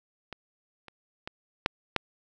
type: clicks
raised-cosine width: 0.3 ms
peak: -22 / -29 / -20 / -7 / -8 dBFS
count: 5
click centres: 0.327 / 0.883 / 1.275 / 1.661 / 1.963 s
effects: none